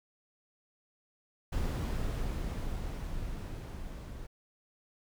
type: noise with level ramp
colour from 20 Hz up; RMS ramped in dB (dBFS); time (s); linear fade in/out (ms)
brown; -31 to -43; 1.52-4.27; 10
effects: none